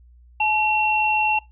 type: tone pair together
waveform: sine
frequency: 857 / 2724 Hz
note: A5 / F7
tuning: -46 / -44 cents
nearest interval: octave + minor sixth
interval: 2002 cents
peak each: -20 dBFS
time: 0.4-1.39 s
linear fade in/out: 5 ms
effects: noise-tail reverb RT60 0.2 s tail -21 dB re dry + added 60 Hz sine -47 dBFS peak until 1.51 s